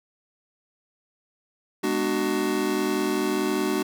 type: chord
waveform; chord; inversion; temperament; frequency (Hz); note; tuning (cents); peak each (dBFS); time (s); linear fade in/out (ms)
square; G# half-diminished seventh; none; just; 207.7 / 249.2 / 299 / 373.8; G#3 / B3 / D4 / F#4; 0 / +16 / +31 / +18; -31 / -32 / -28 / -27; 1.83-3.83; 10
effects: none